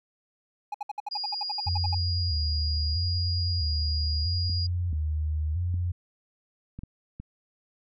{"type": "tone bursts", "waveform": "triangle", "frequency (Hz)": 830.6, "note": "G#5", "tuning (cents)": 0, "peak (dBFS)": -27, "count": 15, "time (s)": [0.72, 1.948], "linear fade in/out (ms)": 5, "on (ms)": 24, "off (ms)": 62}
{"type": "tone", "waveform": "sine", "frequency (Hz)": 4857, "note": "D#8", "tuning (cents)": -43, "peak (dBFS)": -30, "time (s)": [1.11, 4.67], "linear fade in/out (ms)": 10}
{"type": "tone with vibrato", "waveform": "sine", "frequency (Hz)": 82.41, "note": "E2", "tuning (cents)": 0, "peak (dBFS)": -25, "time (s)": [1.66, 5.92], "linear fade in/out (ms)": 10, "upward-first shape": "square", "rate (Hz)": 0.77, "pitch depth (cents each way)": 120}
{"type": "clicks", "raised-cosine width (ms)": 5, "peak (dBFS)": -26, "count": 6, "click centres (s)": [4.497, 4.93, 5.742, 6.79, 6.835, 7.2]}
{"effects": []}